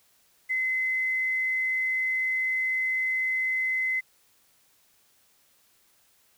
sine tone with quantisation, 2046 Hz, C7, 39 cents flat, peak -24 dBFS, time 0.49-4.01 s, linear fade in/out 20 ms, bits 9, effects white hiss -64 dBFS RMS until 6.37 s

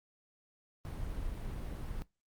brown noise, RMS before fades -39 dBFS, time 0.85-2.02 s, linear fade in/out 0 ms, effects noise-tail reverb RT60 0.2 s tail -20 dB re dry + Opus 32 kbps

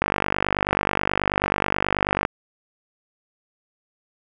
click train, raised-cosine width 0.5 ms, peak -4 dBFS, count 111, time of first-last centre 0.02-2.251 s, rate 49.3 Hz, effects none

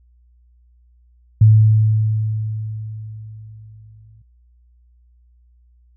sine tone with exponential decay, 108.7 Hz, A2, 21 cents flat, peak -5 dBFS, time 1.41-4.22 s, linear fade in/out 5 ms, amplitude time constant 610 ms, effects added 60 Hz sine -50 dBFS peak until 5.96 s

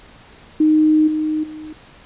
sine tone with level steps, 309.3 Hz, D#4, 10 cents flat, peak -10 / -17 / -30 dBFS, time 0.6-1.73 s, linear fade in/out 5 ms, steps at 1.07 / 1.43 s, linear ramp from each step 10 ms, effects pink hiss -45 dBFS RMS until 2.05 s + resampled to 8000 Hz

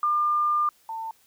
sine tone pair in turn, 1200 / 896.4 Hz, D6 / A5, +37 / +32 cents, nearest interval perfect fourth, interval 505 cents, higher first, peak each -20 / -30 dBFS, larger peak first, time 0.03-0.69 / 0.89-1.11 s, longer first, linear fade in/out 2 ms, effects white hiss -61 dBFS RMS until 1.26 s

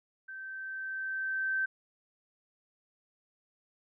sine tone with level ramp, 1551 Hz, G6, 19 cents flat, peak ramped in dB -41 to -27 dBFS, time 0.28-1.66 s, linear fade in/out 10 ms, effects none

